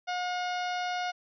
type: harmonic tone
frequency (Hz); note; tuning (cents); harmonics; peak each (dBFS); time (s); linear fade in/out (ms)
720; F#5; -47; 1 / 2 / 3 / 4 / 5 / 6 / 7 / 8; -31 / -37 / -41 / -43 / -45 / -47 / -48 / -49; 0.07-1.12; 20
effects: none